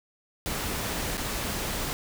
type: noise with dropouts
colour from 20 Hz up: pink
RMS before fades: -31 dBFS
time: 0.46-1.93 s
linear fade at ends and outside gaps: 0 ms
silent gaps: 1.171-1.178 s
effects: none